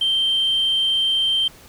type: tone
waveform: sine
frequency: 3136 Hz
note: G7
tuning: in tune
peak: -15 dBFS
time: 0.01-1.48 s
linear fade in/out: 5 ms
effects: tanh soft clip ceiling -13 dBFS + pink hiss -46 dBFS RMS until 1.68 s